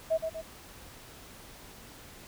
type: tone with echo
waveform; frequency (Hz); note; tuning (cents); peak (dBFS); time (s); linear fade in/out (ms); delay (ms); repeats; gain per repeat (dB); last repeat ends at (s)
sine; 644; E5; -41; -23; 0.1-0.18; 20; 120; 2; -6; 0.42
effects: pink hiss -50 dBFS RMS until 2.27 s